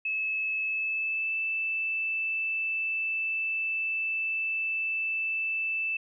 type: tone with pitch glide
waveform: sine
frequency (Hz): 2596 to 2641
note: E7 to E7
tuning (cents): -27 to +3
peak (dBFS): -27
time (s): 0.05-5.97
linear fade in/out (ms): 5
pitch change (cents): +30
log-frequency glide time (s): 0.64-1.35
effects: none